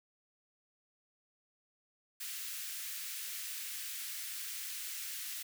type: high-pass noise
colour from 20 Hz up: white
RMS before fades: -42 dBFS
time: 2.2-5.43 s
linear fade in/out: 10 ms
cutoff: 1600 Hz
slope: 24 dB/octave
effects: none